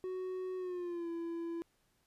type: tone with pitch glide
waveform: triangle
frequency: 370.8 to 336.1 Hz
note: F#4 to E4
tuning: +4 to +34 cents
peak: -35 dBFS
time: 0.04-1.62 s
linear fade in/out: 0 ms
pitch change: -170 cents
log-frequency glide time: 0.57-1.09 s
effects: pink hiss -75 dBFS RMS until 2.06 s + resampled to 32000 Hz